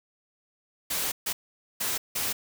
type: noise bursts at uneven times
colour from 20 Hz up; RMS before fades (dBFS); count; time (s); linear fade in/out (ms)
white; -29; 4; 0.9-1.12 / 1.26-1.33 / 1.8-1.98 / 2.15-2.33; 10
effects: none